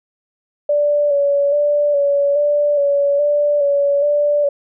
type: tone with vibrato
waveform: sine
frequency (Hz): 576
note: D5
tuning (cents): -34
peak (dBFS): -12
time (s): 0.69-4.49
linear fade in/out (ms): 5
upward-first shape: square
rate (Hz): 1.2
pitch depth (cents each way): 28
effects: none